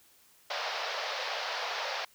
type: band-pass noise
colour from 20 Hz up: pink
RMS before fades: -35 dBFS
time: 0.5-2.05 s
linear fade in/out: 5 ms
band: 510 to 5400 Hz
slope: 48 dB/octave
effects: white hiss -62 dBFS RMS until 2.14 s